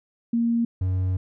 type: tone pair in turn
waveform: sine / triangle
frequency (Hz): 233.1 / 92.8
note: A#3 / F#2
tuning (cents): 0 / +6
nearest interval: octave + major third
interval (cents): 1594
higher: first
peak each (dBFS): -19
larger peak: neither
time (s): 0.33-0.65 / 0.81-1.17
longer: second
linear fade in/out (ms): 5
effects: none